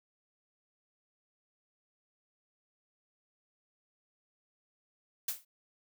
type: noise with exponential decay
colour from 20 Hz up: blue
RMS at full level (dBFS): -29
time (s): 5.28-5.45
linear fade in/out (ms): 5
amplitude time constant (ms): 35
effects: none